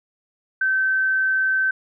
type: tone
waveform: sine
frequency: 1542 Hz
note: G6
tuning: 29 cents flat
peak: -17 dBFS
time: 0.61-1.71 s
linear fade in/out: 5 ms
effects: none